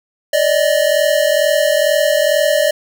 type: tone pair together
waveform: square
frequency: 580.1 / 622.3 Hz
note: D5 / D#5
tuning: -21 / 0 cents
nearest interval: minor second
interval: 121 cents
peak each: -15 dBFS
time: 0.33-2.71 s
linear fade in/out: 5 ms
effects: none